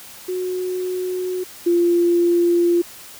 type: tone pair in turn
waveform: sine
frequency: 366.4 / 345.8 Hz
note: F#4 / F4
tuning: -17 / -17 cents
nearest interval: minor second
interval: 100 cents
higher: first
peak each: -21 / -13 dBFS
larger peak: second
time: 0.28-1.44 / 1.66-2.82 s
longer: neither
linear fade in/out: 10 ms
effects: white hiss -40 dBFS RMS until 3.19 s